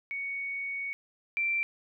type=tone pair in turn; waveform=sine; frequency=2229 / 2350 Hz; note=C#7 / D7; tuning=+9 / +1 cents; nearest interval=minor second; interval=92 cents; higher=second; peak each=-32 / -26 dBFS; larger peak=second; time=0.11-0.93 / 1.37-1.63 s; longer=first; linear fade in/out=0 ms; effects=none